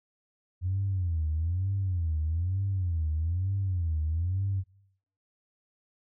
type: tone with vibrato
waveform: sine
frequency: 87.31 Hz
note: F2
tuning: in tune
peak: -25 dBFS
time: 0.61-4.64 s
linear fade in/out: 50 ms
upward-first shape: sine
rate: 1.1 Hz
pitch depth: 210 cents each way
effects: noise-tail reverb RT60 0.7 s tail -22 dB re dry + tanh soft clip ceiling -21 dBFS